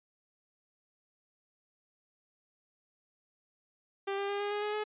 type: tone with pitch steps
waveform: sawtooth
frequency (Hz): 394.4 / 399.2 / 404.1 / 409 / 414 / 419.1 / 424.2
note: G4 / G4 / G#4 / G#4 / G#4 / G#4 / G#4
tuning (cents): +11 / +32 / -47 / -26 / -5 / +16 / +37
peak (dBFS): -28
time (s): 4.07-4.84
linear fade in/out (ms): 10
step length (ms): 110
effects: resampled to 8000 Hz